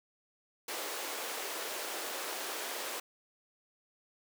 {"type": "high-pass noise", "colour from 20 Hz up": "pink", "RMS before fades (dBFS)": -39, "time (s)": [0.68, 3], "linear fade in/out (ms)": 5, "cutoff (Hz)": 380, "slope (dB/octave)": 24, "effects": []}